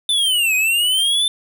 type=linear two-way sweep; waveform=square; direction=down then up; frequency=3563 to 2489 to 3563 Hz; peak=-15 dBFS; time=0.09-1.28 s; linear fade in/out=2 ms; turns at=0.55 s; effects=none